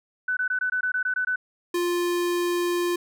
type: tone bursts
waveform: sine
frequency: 1500 Hz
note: F#6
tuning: 23 cents sharp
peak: -22 dBFS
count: 10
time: 0.28-1.359 s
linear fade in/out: 5 ms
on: 89 ms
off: 21 ms
type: tone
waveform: square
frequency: 350 Hz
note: F4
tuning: 4 cents sharp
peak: -23 dBFS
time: 1.74-2.96 s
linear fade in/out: 5 ms
effects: none